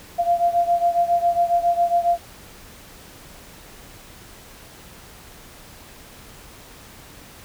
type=beating tone pair; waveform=sine; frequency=690 / 697.3 Hz; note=F5 / F5; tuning=-21 / -3 cents; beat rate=7.3 Hz; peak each=-18 / -21 dBFS; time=0.18-2.18 s; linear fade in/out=20 ms; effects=pink hiss -44 dBFS RMS until 7.44 s